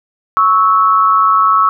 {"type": "tone pair together", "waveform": "sine", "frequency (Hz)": [1108.7, 1308.3], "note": ["C#6", "E6"], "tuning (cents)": [0, -13], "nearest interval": "minor third", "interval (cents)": 287, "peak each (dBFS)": -10, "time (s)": [0.37, 1.69], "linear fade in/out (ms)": 0, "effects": []}